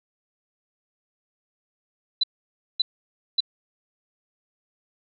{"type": "tone bursts", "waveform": "sine", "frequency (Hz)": 3988, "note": "B7", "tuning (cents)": 16, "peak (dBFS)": -17, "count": 3, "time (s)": [2.21, 3.405], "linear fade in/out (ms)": 5, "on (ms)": 25, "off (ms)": 560, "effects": []}